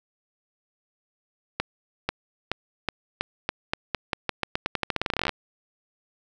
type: accelerating click train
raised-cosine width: 0.3 ms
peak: -8 dBFS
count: 29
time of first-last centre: 1.6-5.293 s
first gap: 490 ms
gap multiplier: 0.87
effects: none